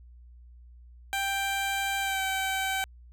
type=tone with pitch glide; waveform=15% pulse; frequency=786 to 769.8 Hz; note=G5 to G5; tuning=+4 to -32 cents; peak=-21 dBFS; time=1.13-2.84 s; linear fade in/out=0 ms; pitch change=-36 cents; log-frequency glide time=2.01-2.22 s; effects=added 60 Hz sine -48 dBFS peak until 3.12 s